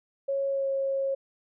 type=tone with pitch glide; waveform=sine; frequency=550 to 543.7 Hz; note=C#5 to C#5; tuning=-14 to -34 cents; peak=-25 dBFS; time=0.28-1.15 s; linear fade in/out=10 ms; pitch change=-20 cents; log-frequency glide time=0.49-0.68 s; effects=none